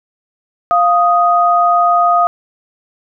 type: tone pair together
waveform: sine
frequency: 698.5 / 1245.8 Hz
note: F5 / D#6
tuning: 0 / +2 cents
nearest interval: minor seventh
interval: 1002 cents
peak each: -11 dBFS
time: 0.71-2.27 s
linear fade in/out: 0 ms
effects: none